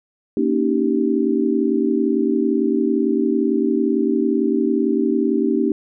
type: chord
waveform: sine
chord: Eb dominant seventh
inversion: second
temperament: just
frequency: 233.3 / 280 / 311.1 / 388.9 Hz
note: Bb3 / Db4 / Eb4 / G4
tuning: +2 / +18 / 0 / -14 cents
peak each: -21 dBFS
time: 0.37-5.72 s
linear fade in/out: 2 ms
effects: none